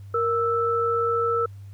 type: tone pair together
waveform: sine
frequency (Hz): 466.3 / 1319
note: A#4 / E6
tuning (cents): +1 / +1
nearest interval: octave + tritone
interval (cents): 1800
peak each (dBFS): -23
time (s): 0.14-1.46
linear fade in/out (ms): 5
effects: added 99 Hz sine -38 dBFS peak until 1.73 s + pink hiss -62 dBFS RMS until 1.73 s